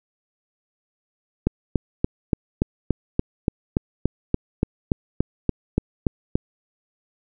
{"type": "click train", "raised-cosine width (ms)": 3, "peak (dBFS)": -5, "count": 18, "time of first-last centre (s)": [1.47, 6.355], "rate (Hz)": 3.48, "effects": []}